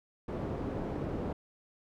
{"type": "low-pass noise", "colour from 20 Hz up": "white", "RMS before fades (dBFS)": -36, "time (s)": [0.28, 1.33], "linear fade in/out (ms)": 5, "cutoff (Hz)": 400, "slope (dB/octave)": 12, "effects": []}